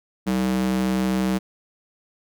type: tone with high-pass filter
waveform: square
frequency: 63.9 Hz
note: C2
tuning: 40 cents flat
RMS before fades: -22 dBFS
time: 0.26-1.39 s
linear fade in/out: 20 ms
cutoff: 210 Hz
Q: 2.6
effects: none